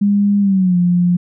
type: tone with pitch glide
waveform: sine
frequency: 202.8 to 176.55 Hz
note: G#3 to F3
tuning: -41 to +19 cents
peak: -10 dBFS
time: 0.01-1.17 s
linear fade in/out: 10 ms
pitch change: -240 cents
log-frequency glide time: 0.4-0.77 s
effects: none